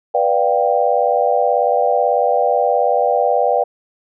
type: chord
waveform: sine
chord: G dominant seventh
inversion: first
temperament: just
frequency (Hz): 490 / 588 / 705.6 / 784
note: B4 / D5 / F5 / G5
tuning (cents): -14 / +2 / +18 / 0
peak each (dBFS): -18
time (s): 0.14-3.64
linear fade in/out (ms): 10
effects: none